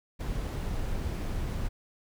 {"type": "noise", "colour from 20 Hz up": "brown", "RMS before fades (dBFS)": -32, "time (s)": [0.19, 1.69], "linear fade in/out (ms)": 20, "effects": []}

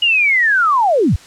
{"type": "linear sweep", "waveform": "sine", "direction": "down", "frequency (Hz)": [2900, 50.7], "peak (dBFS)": -10, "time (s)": [0.02, 1.16], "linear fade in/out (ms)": 5, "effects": ["white hiss -41 dBFS RMS until 1.26 s", "low-pass 7000 Hz 12 dB/octave"]}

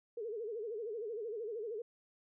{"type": "tone with vibrato", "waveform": "sine", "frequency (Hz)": 442.5, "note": "A4", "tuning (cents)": 10, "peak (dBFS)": -38, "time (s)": [0.17, 1.82], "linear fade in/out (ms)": 5, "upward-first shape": "sine", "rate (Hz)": 13, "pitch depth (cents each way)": 140, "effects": []}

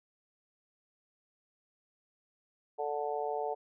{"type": "harmonic tone", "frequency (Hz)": 146.83, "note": "D3", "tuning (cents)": 0, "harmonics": [3, 4, 5, 6], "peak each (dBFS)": [-36, -39, -36, -40], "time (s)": [2.78, 3.55], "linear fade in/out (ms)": 20, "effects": []}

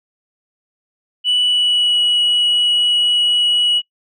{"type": "tone with pitch glide", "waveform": "sine", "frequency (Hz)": [2960, 2924], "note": ["F#7", "F#7"], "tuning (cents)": [0, -21], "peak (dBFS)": -10, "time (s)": [1.24, 3.82], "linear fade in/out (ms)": 50, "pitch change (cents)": -21, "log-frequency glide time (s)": [1.42, 2.02], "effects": ["noise-tail reverb RT60 0.1 s tail -24 dB re dry", "tanh soft clip ceiling -10 dBFS"]}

